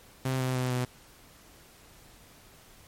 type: tone with pitch steps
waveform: sawtooth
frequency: 130.81 / 128.93 / 127.09 / 125.26 Hz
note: C3 / C3 / C3 / B2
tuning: 0 / -25 / -50 / +25 cents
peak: -23 dBFS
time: 0.25-0.85 s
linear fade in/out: 5 ms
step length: 150 ms
effects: pink hiss -55 dBFS RMS until 2.87 s + MP3 64 kbps